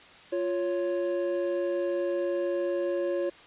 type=tone pair together; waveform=triangle; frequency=349.6 / 555 Hz; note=F4 / C#5; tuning=+2 / +2 cents; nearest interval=minor sixth; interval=800 cents; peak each=-27 dBFS; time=0.32-3.3 s; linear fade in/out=10 ms; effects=white hiss -51 dBFS RMS until 3.46 s + resampled to 8000 Hz